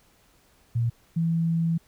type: tone pair in turn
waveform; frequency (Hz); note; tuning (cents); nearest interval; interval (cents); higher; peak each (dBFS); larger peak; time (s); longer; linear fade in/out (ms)
sine; 117.1 / 165.6; A#2 / E3; +8 / +8; tritone; 600; second; -21; neither; 0.75-0.9 / 1.16-1.78; second; 10
effects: pink hiss -61 dBFS RMS until 1.87 s